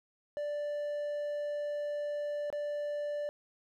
triangle tone with dropouts, 587 Hz, D5, 1 cent flat, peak -31 dBFS, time 0.37-3.29 s, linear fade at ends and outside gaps 0 ms, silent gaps 2.502-2.527 s, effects none

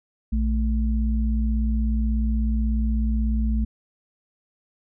sine tone pair together, 58.22 / 220 Hz, A#1 / A3, -2 / 0 cents, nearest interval octave + major seventh, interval 2302 cents, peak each -20 / -26 dBFS, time 0.32-3.65 s, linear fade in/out 10 ms, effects none

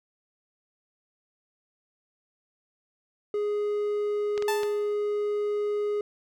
triangle tone, 415.3 Hz, G#4, in tune, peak -23 dBFS, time 3.34-6.01 s, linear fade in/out 2 ms
clicks, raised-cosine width 0.2 ms, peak -18 dBFS, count 3, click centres 4.378 / 4.424 / 4.633 s
sawtooth tone with exponential decay, 880 Hz, A5, in tune, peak -21 dBFS, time 4.48-4.94 s, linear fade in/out 2 ms, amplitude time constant 100 ms
effects none

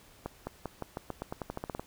accelerating click train, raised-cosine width 1 ms, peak -21 dBFS, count 15, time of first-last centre 0.26-1.796 s, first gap 210 ms, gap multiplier 0.89, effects pink hiss -58 dBFS RMS until 1.86 s

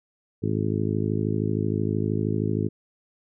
harmonic tone, 53 Hz, G#1, 36 cents sharp, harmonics 2 / 3 / 4 / 5 / 6 / 7 / 8, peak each -27 / -29 / -30 / -31 / -32 / -32 / -33 dBFS, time 0.42-2.69 s, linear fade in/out 20 ms, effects none

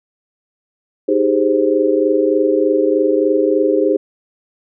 sine chord, Ab major seventh, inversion second, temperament equal, 311.1 / 392 / 415.3 / 523.3 Hz, Eb4 / G4 / Ab4 / C5, 0 / 0 / 0 / 0 cents, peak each -17 dBFS, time 1.08-3.97 s, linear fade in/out 10 ms, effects none

